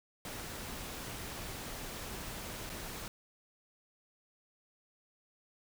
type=noise with dropouts; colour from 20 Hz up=pink; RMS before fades=-43 dBFS; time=0.25-3.08 s; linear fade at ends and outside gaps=1 ms; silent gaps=2.694-2.699 s; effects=none